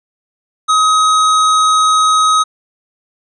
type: tone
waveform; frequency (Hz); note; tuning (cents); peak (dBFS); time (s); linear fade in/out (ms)
square; 1265; D#6; +28; -9; 0.68-2.44; 20
effects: resampled to 22050 Hz